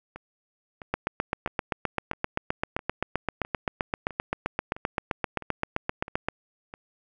two click trains, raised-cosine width 0.5 ms, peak -24 / -10 dBFS, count 11 / 42, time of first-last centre 0.16-6.739 / 0.94-6.286 s, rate 1.52 / 7.67 Hz, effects none

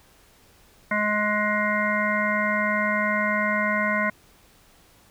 harmonic tone, 210.1 Hz, G#3, 20 cents sharp, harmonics 1 / 3 / 5 / 7 / 9 / 10, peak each -28 / -28 / -28 / -28 / -28 / -28 dBFS, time 0.91-4.1 s, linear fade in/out 5 ms, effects pink hiss -56 dBFS RMS until 5.1 s

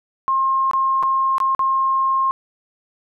sine tone with dropouts, 1067 Hz, C6, 34 cents sharp, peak -15 dBFS, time 0.28-2.31 s, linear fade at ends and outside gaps 0 ms, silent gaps 0.712-0.734 / 1.027-1.033 / 1.382-1.402 / 1.549-1.593 s, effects none

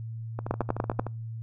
two click trains, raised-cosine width 1 ms, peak -19 / -11 dBFS, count 10 / 6, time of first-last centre 0.39-1.067 / 0.51-0.995 s, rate 13.3 / 10.3 Hz, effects noise-tail reverb RT60 0.3 s tail -26 dB re dry + added 113 Hz sine -34 dBFS peak until 1.42 s

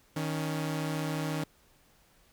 sawtooth tone pair together, 156.6 / 279 Hz, D#3 / C#4, +11 / +11 cents, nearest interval minor seventh, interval 1000 cents, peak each -28 / -32 dBFS, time 0.16-1.44 s, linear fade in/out 5 ms, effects pink hiss -64 dBFS RMS until 2.32 s

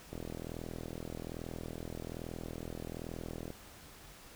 click train, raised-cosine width 2 ms, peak -28 dBFS, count 140, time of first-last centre 0.13-3.504 s, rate 41.2 Hz, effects pink hiss -54 dBFS RMS until 4.35 s

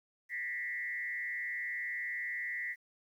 sine tone with frequency modulation, 1960 Hz, B6, 14 cents flat, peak -35 dBFS, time 0.29-2.76 s, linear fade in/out 50 ms, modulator 140 Hz, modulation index 0.92, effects 11-bit

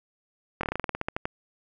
slowing click train, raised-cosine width 0.5 ms, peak -13 dBFS, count 14, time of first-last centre 0.61-1.255 s, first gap 23 ms, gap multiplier 1.12, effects none

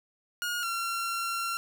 sawtooth tone pair in turn, 1433 / 1367.5 Hz, F6 / F6, +44 / -37 cents, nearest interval minor second, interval 81 cents, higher first, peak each -26 dBFS, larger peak neither, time 0.42-0.63 / 0.63-1.57 s, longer second, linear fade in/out 0 ms, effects none

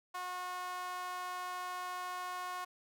sawtooth tone with high-pass filter, 362.8 Hz, F#4, 34 cents flat, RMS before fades -41 dBFS, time 0.14-2.65 s, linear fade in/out 10 ms, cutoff 940 Hz, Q 6, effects none

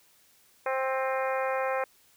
harmonic tone with a mistuned harmonic, 263.7 Hz, C4, 14 cents sharp, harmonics 2 / 3 / 4 / 5 / 6 / 7 / 8 / 9, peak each -29 / -33 / -35 / -37 / -39 / -40 / -41 / -42 dBFS, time 0.66-1.84 s, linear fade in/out 2 ms, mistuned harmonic 9, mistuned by +49 cents, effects white hiss -62 dBFS RMS until 2.16 s

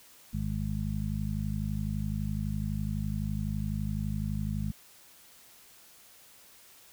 harmonic tone, 51.91 Hz, G#1, in tune, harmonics 1 / 2 / 3 / 4, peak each -35 / -35 / -35 / -35 dBFS, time 0.33-4.72 s, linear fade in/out 10 ms, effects white hiss -56 dBFS RMS until 6.92 s

